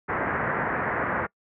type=low-pass noise; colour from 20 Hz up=white; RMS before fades=-27 dBFS; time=0.08-1.27 s; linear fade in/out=20 ms; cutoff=1900 Hz; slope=48 dB/octave; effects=noise-tail reverb RT60 0.1 s tail -25 dB re dry + high-pass 80 Hz 12 dB/octave

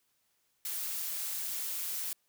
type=noise with amplitude modulation; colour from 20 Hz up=blue; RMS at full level=-35 dBFS; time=0.65-2.13 s; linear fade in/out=2 ms; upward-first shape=sine; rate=172 Hz; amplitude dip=30%; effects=white hiss -75 dBFS RMS until 2.28 s

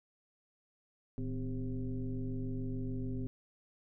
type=tone with frequency modulation; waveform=sine; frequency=116.54 Hz; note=A#2; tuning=in tune; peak=-34 dBFS; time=1.18-3.27 s; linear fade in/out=0 ms; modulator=140 Hz; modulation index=1.4; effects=none

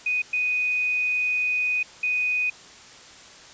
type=tone bursts at uneven times; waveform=sine; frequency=2489 Hz; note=D#7; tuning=in tune; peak=-21 dBFS; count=3; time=0.06-0.22 / 0.33-1.83 / 2.03-2.5 s; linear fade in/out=5 ms; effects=white hiss -46 dBFS RMS until 3.53 s + resampled to 16000 Hz

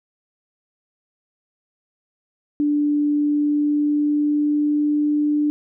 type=tone with pitch glide; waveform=sine; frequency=293.7 to 296.6 Hz; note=D4 to D4; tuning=0 to +17 cents; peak=-16 dBFS; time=2.6-5.5 s; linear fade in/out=0 ms; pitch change=+17 cents; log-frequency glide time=3.07-5.06 s; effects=none

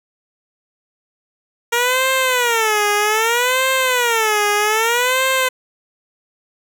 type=tone with vibrato; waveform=10% pulse; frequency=466.2 Hz; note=A#4; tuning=in tune; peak=-6 dBFS; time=1.72-5.49 s; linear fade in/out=10 ms; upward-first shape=sine; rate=0.63 Hz; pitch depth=210 cents each way; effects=none

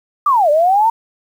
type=linear two-way sweep; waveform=sine; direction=down then up; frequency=1216 to 574 to 929 Hz; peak=-9 dBFS; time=0.26-0.9 s; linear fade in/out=5 ms; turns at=0.5 s; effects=7-bit

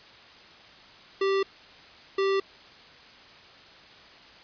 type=tone pair in turn; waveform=square; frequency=390 / 390 Hz; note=G4 / G4; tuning=-9 / -9 cents; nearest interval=unison; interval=0 cents; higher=neither; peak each=-23 dBFS; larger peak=neither; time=1.21-1.43 / 2.18-2.4 s; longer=neither; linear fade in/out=5 ms; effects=white hiss -50 dBFS RMS until 4.43 s + resampled to 11025 Hz

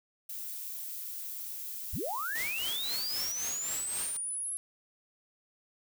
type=noise; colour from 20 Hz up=violet; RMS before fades=-40 dBFS; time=0.29-3.32 s; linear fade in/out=5 ms
type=linear sweep; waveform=sine; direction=up; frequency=34.22 to 11020 Hz; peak=-33 dBFS; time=1.93-4.57 s; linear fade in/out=0 ms
type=noise with tremolo; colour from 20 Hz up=white; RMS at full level=-37 dBFS; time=2.35-4.17 s; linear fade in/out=5 ms; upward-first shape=triangle; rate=3.8 Hz; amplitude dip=75%
effects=none

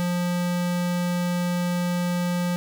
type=tone; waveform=square; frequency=176.5 Hz; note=F3; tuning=19 cents sharp; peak=-23 dBFS; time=0-2.56 s; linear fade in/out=0 ms; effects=none

